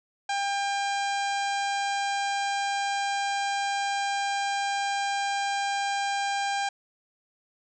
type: harmonic tone with a mistuned harmonic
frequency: 799 Hz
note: G5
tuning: 33 cents sharp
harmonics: 1 / 2 / 3 / 4 / 5 / 6 / 7 / 8 / 9 / 10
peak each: -27 / -33 / -37 / -39 / -41 / -43 / -44 / -45 / -46 / -47 dBFS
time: 0.29-6.69 s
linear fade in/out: 5 ms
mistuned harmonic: 8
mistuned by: +28 cents
effects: none